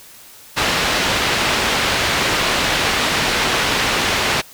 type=low-pass noise; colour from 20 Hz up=white; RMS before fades=-18 dBFS; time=0.56-4.42 s; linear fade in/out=20 ms; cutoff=3300 Hz; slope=12 dB/octave; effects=white hiss -42 dBFS RMS until 4.53 s